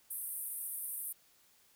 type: band-pass noise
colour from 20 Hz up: white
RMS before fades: -41 dBFS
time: 0.1-1.13 s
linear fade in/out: 10 ms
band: 8800 to 15000 Hz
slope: 96 dB/octave
effects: white hiss -67 dBFS RMS until 1.75 s